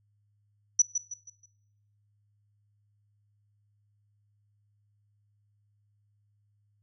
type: tone with echo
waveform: sine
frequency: 5920 Hz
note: F#8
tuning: in tune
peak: -16 dBFS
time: 0.79-0.82 s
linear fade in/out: 5 ms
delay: 160 ms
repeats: 4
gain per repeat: -9 dB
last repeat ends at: 1.46 s
effects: noise-tail reverb RT60 0.9 s tail -21 dB re dry + added 103 Hz sine -67 dBFS peak until 6.82 s

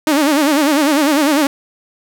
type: tone with vibrato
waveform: sawtooth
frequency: 293.7 Hz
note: D4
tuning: in tune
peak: -7 dBFS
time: 0.07-1.47 s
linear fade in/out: 2 ms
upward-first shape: sine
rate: 10 Hz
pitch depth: 130 cents each way
effects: none

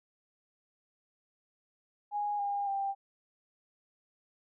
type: tone with pitch steps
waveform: sine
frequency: 826 / 807.6 / 789.6 Hz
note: G#5 / G#5 / G5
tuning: -10 / -49 / +12 cents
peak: -30 dBFS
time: 2.11-2.95 s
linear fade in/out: 50 ms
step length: 280 ms
effects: none

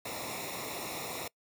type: noise with comb filter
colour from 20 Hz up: pink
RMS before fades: -39 dBFS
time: 0.05-1.28 s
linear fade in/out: 5 ms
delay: 0.64 ms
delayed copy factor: -0.8
effects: noise-tail reverb RT60 0.1 s tail -24 dB re dry + high-pass 80 Hz 12 dB/octave

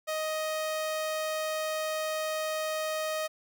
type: tone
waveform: sawtooth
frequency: 625 Hz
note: D#5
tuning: 8 cents sharp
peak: -26 dBFS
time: 0.07-3.28 s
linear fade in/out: 20 ms
effects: none

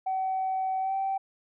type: tone with pitch glide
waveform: sine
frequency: 759 to 774.9 Hz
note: F#5 to G5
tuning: +44 to -20 cents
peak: -25 dBFS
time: 0.06-1.18 s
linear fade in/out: 10 ms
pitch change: +36 cents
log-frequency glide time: 0.8-0.94 s
effects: tanh soft clip ceiling -22 dBFS

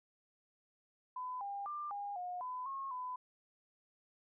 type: tone with pitch steps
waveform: sine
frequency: 1006 / 802 / 1190 / 811 / 719 / 1006 / 1085 / 1004 Hz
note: B5 / G5 / D6 / G#5 / F#5 / B5 / C#6 / B5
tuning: +32 / +39 / +22 / -41 / -50 / +32 / -37 / +28 cents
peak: -39 dBFS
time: 1.16-3.16 s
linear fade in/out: 5 ms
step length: 250 ms
effects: none

